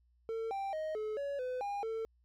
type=tone with pitch steps; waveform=triangle; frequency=450.7 / 785 / 625 / 430 / 564 / 505 / 809 / 447.7 Hz; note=A4 / G5 / D#5 / A4 / C#5 / B4 / G#5 / A4; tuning=+42 / +2 / +8 / -40 / +30 / +39 / -46 / +30 cents; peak=-33 dBFS; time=0.29-2.05 s; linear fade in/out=0 ms; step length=220 ms; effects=added 60 Hz sine -67 dBFS peak until 2.24 s